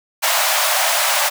pink high-pass noise, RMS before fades -17 dBFS, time 0.22-1.3 s, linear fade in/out 20 ms, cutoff 570 Hz, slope 96 dB/octave, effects none

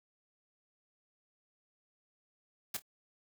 white noise with echo, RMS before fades -36 dBFS, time 2.74-2.77 s, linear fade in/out 5 ms, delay 26 ms, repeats 2, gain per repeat -14 dB, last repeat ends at 2.822 s, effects none

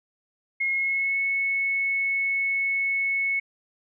sine tone with pitch glide, 2158 to 2202 Hz, C#7 to C#7, -47 to -12 cents, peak -22 dBFS, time 0.6-3.4 s, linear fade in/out 10 ms, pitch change +35 cents, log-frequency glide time 0.71-1.18 s, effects none

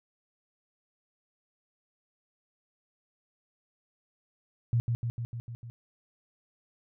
sine tone with echo, 117.9 Hz, A#2, 20 cents sharp, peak -22 dBFS, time 4.73-4.8 s, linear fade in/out 0 ms, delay 150 ms, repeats 6, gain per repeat -3 dB, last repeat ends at 5.7 s, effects none

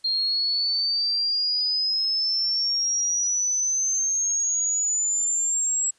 sine exponential sweep, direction up, 4200 to 7700 Hz, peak -21 dBFS, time 0.04-5.91 s, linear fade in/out 10 ms, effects white hiss -62 dBFS RMS until 5.98 s + resampled to 22050 Hz

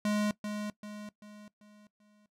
square tone with echo, 209.2 Hz, G#3, 13 cents sharp, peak -28 dBFS, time 0.05-0.31 s, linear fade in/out 2 ms, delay 390 ms, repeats 5, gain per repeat -7 dB, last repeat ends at 2.26 s, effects noise-tail reverb RT60 0.1 s tail -18 dB re dry + low-pass 11000 Hz 12 dB/octave

